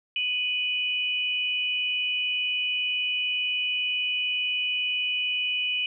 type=tone pair together; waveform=sine; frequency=2489 / 2960 Hz; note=D#7 / F#7; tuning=0 / 0 cents; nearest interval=minor third; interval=300 cents; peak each=-27 dBFS; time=0.16-5.86 s; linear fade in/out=2 ms; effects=none